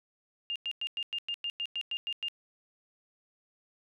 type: tone bursts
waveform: sine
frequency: 2811 Hz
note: F7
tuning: 11 cents sharp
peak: -31 dBFS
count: 12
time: 0.5-2.284 s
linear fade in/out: 0 ms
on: 57 ms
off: 100 ms
effects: none